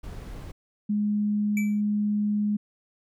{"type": "noise", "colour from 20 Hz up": "brown", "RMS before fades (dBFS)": -38, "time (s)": [0.03, 0.52], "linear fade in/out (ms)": 10}
{"type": "tone", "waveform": "sine", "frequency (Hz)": 208.3, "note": "G#3", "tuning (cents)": 5, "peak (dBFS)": -22, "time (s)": [0.89, 2.57], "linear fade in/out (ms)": 10}
{"type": "tone with exponential decay", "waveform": "square", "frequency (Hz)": 2314, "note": "D7", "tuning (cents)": -26, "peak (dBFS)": -28, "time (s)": [1.57, 1.81], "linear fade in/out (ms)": 2, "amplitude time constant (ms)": 52}
{"effects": []}